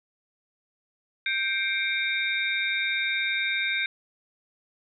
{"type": "tone cluster", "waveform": "sine", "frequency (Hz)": [1570, 2142, 2341, 3694], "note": ["G6", "C7", "D7", "A#7"], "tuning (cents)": [2, 40, -6, -16], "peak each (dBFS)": [-30, -31, -28, -31], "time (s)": [1.26, 3.86], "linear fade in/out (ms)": 2, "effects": []}